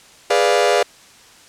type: chord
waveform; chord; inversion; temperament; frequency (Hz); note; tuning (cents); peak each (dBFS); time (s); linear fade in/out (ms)
40% pulse; G# diminished seventh; none; equal; 415.3 / 493.9 / 587.3 / 698.5; G#4 / B4 / D5 / F5; 0 / 0 / 0 / 0; -18; 0.3-0.83; 5
effects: white hiss -46 dBFS RMS until 1.48 s + low-pass 8000 Hz 12 dB/octave